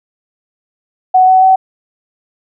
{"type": "tone with pitch steps", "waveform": "sine", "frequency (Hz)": [744, 750.9, 757.9], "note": ["F#5", "F#5", "F#5"], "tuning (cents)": [9, 25, 41], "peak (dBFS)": -4, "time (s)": [1.14, 1.56], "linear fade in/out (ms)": 10, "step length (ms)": 140, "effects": []}